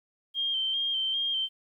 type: tone with vibrato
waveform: sine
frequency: 3168 Hz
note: G7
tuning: 18 cents sharp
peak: -26 dBFS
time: 0.34-1.49 s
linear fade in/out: 50 ms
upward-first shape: square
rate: 2.5 Hz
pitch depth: 27 cents each way
effects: 11-bit